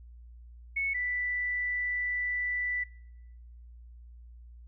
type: tone pair in turn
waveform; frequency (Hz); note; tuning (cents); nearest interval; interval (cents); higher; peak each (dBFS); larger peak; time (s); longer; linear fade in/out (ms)
sine; 2206 / 1976.4; C#7 / B6; -9 / +1; major second; 190; first; -27 / -29; first; 0.76-0.94 / 0.94-2.84; second; 10
effects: noise-tail reverb RT60 1.0 s tail -23 dB re dry + added 59 Hz sine -47 dBFS peak until 4.67 s